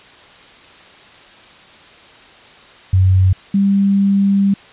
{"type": "tone pair in turn", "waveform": "sine", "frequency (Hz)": [93.8, 197.95], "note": ["F#2", "G3"], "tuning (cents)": [24, 17], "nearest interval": "octave + minor second", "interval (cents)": 1293, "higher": "second", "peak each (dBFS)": [-8, -10], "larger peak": "first", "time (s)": [[2.93, 3.33], [3.54, 4.54]], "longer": "second", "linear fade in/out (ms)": 5, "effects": ["white hiss -42 dBFS RMS until 4.72 s", "resampled to 8000 Hz"]}